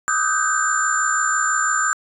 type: tone cluster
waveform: sine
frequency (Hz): 1213 / 1273 / 1510 / 1576 / 7200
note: D#6 / D#6 / F#6 / G6 / A8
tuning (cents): -44 / +39 / +35 / +9 / +39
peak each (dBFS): -23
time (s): 0.08-1.93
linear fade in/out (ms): 0
effects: tanh soft clip ceiling -7 dBFS